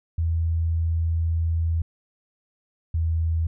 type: tone pair in turn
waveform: sine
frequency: 82.41 / 81.7 Hz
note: E2 / E2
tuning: 0 / -15 cents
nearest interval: unison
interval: 15 cents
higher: first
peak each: -20 dBFS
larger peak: neither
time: 0.18-1.82 / 2.94-3.47 s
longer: first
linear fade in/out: 5 ms
effects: none